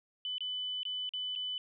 sine tone with dropouts, 3000 Hz, F#7, 23 cents sharp, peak -34 dBFS, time 0.25-1.58 s, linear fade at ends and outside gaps 1 ms, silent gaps 0.382-0.406 / 0.832-0.852 / 1.092-1.136 / 1.353-1.359 s, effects none

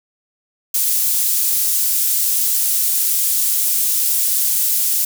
pink high-pass noise, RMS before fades -17 dBFS, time 0.74-5.05 s, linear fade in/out 5 ms, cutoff 10000 Hz, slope 12 dB/octave, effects none

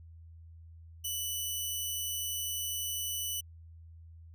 10% pulse tone, 2976 Hz, F#7, 9 cents sharp, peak -25 dBFS, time 1.04-3.41 s, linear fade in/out 10 ms, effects added 82 Hz sine -49 dBFS peak until 4.34 s

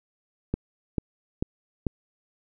click train, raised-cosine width 3 ms, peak -12 dBFS, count 4, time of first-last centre 0.54-1.867 s, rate 2.26 Hz, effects none

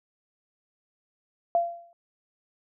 sine tone with exponential decay, 686 Hz, F5, 31 cents flat, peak -17 dBFS, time 1.55-1.93 s, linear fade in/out 1 ms, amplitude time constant 81 ms, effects none

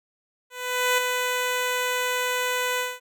10% pulse tone with ADSR envelope, 498.9 Hz, B4, 17 cents sharp, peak -10 dBFS, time 0.5-3 s, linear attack 480 ms, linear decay 7 ms, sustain -5 dB, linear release 210 ms, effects none

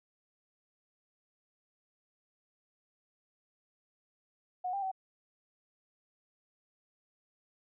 sine tone with pitch steps, 730 / 793 / 762 Hz, F#5 / G5 / G5, -24 / +20 / -49 cents, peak -32 dBFS, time 4.64-4.916 s, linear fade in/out 10 ms, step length 92 ms, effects none

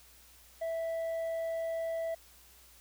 sine tone with tanh clipping, 658 Hz, E5, 3 cents flat, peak -33 dBFS, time 0.61-2.15 s, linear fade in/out 10 ms, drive 4 dB, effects added 60 Hz sine -63 dBFS peak until 2.8 s + white hiss -59 dBFS RMS until 2.8 s

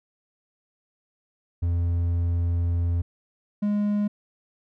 triangle tone pair in turn, 85.9 / 206.7 Hz, F2 / G#3, -28 / -8 cents, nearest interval octave + minor third, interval 1520 cents, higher second, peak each -19 dBFS, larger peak neither, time 1.62-3.02 / 3.62-4.08 s, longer first, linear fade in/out 10 ms, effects none

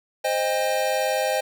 square chord, C minor, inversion none, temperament equal with one note detuned, 523.3 / 622.3 / 801.9 Hz, C5 / Eb5 / G5, 0 / 0 / +39 cents, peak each -26 / -26 / -27 dBFS, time 0.24-1.41 s, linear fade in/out 10 ms, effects none

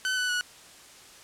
sawtooth tone with pitch steps, 1517 / 1491.8 / 1467 Hz, F#6 / F#6 / F#6, +43 / +14 / -15 cents, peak -22 dBFS, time 0.05-0.41 s, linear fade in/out 0 ms, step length 120 ms, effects white hiss -50 dBFS RMS until 1.23 s + low-pass 9000 Hz 12 dB/octave

